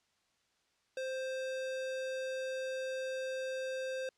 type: tone with sample-and-hold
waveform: sine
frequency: 522 Hz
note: C5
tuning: 4 cents flat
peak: -35 dBFS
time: 0.97-4.09 s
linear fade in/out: 2 ms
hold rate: 2100 Hz
effects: white hiss -75 dBFS RMS until 4.17 s + low-pass 6000 Hz 12 dB/octave